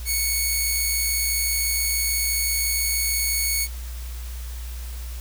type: tone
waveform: 5% pulse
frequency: 2217 Hz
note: C#7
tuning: in tune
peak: -11 dBFS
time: 0.05-3.68 s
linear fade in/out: 50 ms
effects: added 60 Hz sine -30 dBFS peak until 5.2 s + white hiss -43 dBFS RMS until 5.2 s